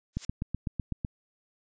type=noise with exponential growth; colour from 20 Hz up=blue; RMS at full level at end=-32 dBFS; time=0.13-0.25 s; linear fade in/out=1 ms; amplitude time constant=26 ms
type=click train; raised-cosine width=5 ms; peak=-18 dBFS; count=8; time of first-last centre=0.17-1.048 s; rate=7.97 Hz
effects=resampled to 16000 Hz